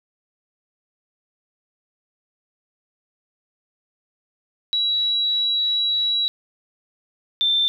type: tone pair in turn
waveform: sine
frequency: 3899 / 3564 Hz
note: B7 / A7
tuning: -23 / +22 cents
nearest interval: major second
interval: 155 cents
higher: first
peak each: -18 / -16 dBFS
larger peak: second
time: 4.73-6.28 / 7.41-7.68 s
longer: first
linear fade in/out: 0 ms
effects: 9-bit